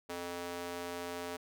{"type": "tone with high-pass filter", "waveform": "square", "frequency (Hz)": 87.31, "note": "F2", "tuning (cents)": 0, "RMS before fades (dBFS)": -41, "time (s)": [0.09, 1.37], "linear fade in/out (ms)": 10, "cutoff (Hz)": 410, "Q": 1.1, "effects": []}